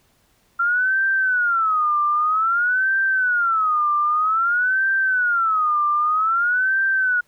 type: tone with vibrato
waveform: sine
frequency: 1366 Hz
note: F6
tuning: 39 cents flat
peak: -16 dBFS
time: 0.59-7.21 s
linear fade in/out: 10 ms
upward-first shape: sine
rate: 0.52 Hz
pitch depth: 240 cents each way
effects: pink hiss -61 dBFS RMS until 7.27 s